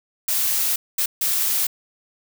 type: noise bursts at uneven times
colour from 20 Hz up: blue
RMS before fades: -21 dBFS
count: 3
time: 0.28-0.76 / 0.98-1.06 / 1.21-1.67 s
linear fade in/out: 5 ms
effects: none

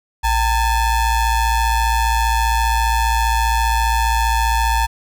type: ring-modulated tone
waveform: square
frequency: 425.5 Hz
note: G#4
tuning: 42 cents sharp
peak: -12 dBFS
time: 0.23-4.87 s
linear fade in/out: 20 ms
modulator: 483 Hz
effects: none

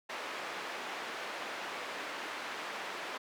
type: band-pass noise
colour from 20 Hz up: white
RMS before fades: -41 dBFS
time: 0.09-3.18 s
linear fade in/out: 10 ms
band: 350 to 2100 Hz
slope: 12 dB/octave
effects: none

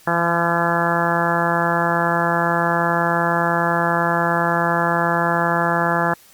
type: harmonic tone with a mistuned harmonic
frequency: 170.2 Hz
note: F3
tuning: 44 cents flat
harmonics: 1 / 2 / 3 / 4 / 5 / 6 / 7 / 8 / 9 / 10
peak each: -24 / -27 / -26 / -24 / -24 / -25 / -28 / -25 / -29 / -24 dBFS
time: 0.07-6.14 s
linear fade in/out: 5 ms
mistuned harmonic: 1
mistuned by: -21 cents
effects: white hiss -49 dBFS RMS until 6.33 s + Opus 48 kbps

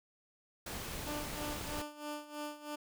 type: noise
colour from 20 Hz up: pink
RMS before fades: -42 dBFS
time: 0.66-1.82 s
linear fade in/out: 5 ms
type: tone with tremolo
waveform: 15% pulse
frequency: 296.9 Hz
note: D4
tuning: 19 cents sharp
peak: -32 dBFS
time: 1.06-2.76 s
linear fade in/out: 10 ms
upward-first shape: sine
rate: 3.1 Hz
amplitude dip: 80%
effects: none

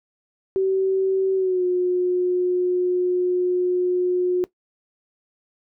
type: tone with pitch glide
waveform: sine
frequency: 382.4 to 360.9 Hz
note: G4 to F#4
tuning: -43 to -43 cents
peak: -17 dBFS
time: 0.56-4.44 s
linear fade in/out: 0 ms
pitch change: -100 cents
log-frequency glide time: 1.35-1.64 s
effects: noise-tail reverb RT60 0.1 s tail -18 dB re dry

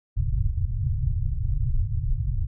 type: low-pass noise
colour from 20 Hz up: pink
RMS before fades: -24 dBFS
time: 0.16-2.47 s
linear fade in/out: 20 ms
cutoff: 140 Hz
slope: 96 dB/octave
effects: none

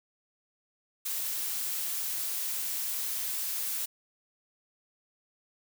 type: noise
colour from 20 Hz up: blue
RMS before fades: -33 dBFS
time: 1.05-3.86 s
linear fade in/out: 10 ms
effects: none

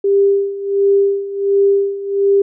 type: tone with tremolo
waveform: sine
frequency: 397.6 Hz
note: G4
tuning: 25 cents sharp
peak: -8 dBFS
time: 0.04-2.42 s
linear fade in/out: 5 ms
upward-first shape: sine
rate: 1.4 Hz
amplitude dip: 80%
effects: none

